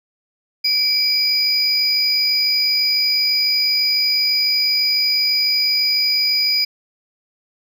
triangle tone pair together, 2322 / 4924 Hz, D7 / D#8, -20 / -19 cents, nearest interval octave + minor second, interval 1301 cents, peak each -22 / -14 dBFS, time 0.64-6.65 s, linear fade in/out 10 ms, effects none

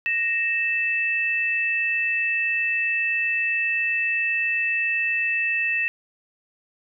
sine tone pair together, 1864.6 / 2637 Hz, A#6 / E7, 0 / 0 cents, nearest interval tritone, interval 600 cents, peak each -25 / -22 dBFS, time 0.06-5.88 s, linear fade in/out 0 ms, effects none

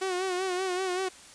sawtooth tone with vibrato, 370 Hz, F#4, in tune, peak -24 dBFS, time 0.01-1.09 s, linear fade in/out 10 ms, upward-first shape sine, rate 5.2 Hz, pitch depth 61 cents each way, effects white hiss -50 dBFS RMS until 1.34 s + resampled to 22050 Hz

